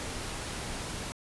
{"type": "noise", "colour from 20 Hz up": "pink", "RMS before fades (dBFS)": -37, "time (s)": [0, 1.12], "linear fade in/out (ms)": 0, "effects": ["resampled to 24000 Hz"]}